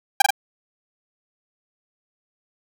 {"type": "tone with echo", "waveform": "sawtooth", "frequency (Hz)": 796, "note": "G5", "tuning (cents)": 26, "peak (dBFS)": -6, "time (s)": [0.2, 0.22], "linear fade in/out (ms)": 5, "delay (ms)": 43, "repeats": 2, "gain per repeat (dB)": -2, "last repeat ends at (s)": 0.306, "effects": []}